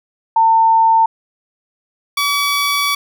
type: tone pair in turn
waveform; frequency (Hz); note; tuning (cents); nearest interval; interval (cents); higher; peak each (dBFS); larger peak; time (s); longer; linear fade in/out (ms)
sine / 15% pulse; 900 / 1141.5; A5 / D6; +39 / -50; major third; 411; second; -8; neither; 0.36-1.06 / 2.17-2.95; second; 5
effects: none